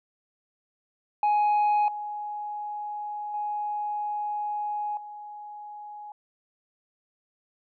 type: tone with level steps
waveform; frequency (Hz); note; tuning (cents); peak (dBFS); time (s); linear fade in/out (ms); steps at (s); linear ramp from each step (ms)
sine; 835; G#5; +9; -17 / -31 / -27 / -38; 1.23-6.12; 2; 1.88 / 3.34 / 4.97; 2
effects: tanh soft clip ceiling -19 dBFS